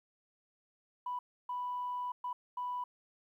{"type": "tone bursts at uneven times", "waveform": "sine", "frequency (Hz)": 987.8, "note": "B5", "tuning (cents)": 0, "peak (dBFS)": -34, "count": 4, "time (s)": [[1.06, 1.19], [1.49, 2.12], [2.24, 2.33], [2.57, 2.84]], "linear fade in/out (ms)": 5, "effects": ["tanh soft clip ceiling -30 dBFS", "12-bit"]}